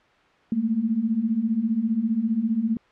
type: beating tone pair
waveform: sine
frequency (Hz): 213.1 / 228.1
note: G#3 / A#3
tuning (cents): +45 / -37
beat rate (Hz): 15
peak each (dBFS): -26 / -22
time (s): 0.52-2.77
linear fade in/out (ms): 2
effects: white hiss -57 dBFS RMS until 2.91 s + low-pass 2000 Hz 12 dB/octave